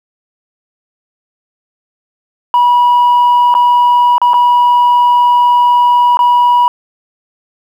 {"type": "tone with dropouts", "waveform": "sine", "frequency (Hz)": 972, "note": "B5", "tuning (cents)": -28, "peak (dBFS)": -3, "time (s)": [2.54, 6.68], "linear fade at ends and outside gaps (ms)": 1, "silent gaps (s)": [[3.541, 3.55], [4.181, 4.216], [4.334, 4.341], [6.171, 6.191]], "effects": ["tanh soft clip ceiling -4 dBFS", "7-bit"]}